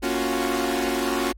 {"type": "chord", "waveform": "sawtooth", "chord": "Gb major seventh", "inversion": "first", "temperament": "equal", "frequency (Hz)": [233.1, 277.2, 349.2, 370], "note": ["Bb3", "Db4", "F4", "Gb4"], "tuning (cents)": [0, 0, 0, 0], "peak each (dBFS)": [-27, -23, -24, -24], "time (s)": [0.02, 1.33], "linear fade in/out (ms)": 20, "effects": ["added 50 Hz sine -42 dBFS peak until 1.37 s", "AAC 48 kbps"]}